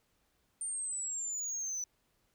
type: exponential sweep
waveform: sine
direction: down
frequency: 8950 to 5950 Hz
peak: -32 dBFS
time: 0.61-1.84 s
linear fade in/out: 2 ms
effects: tanh soft clip ceiling -34 dBFS + pink hiss -75 dBFS RMS until 2.34 s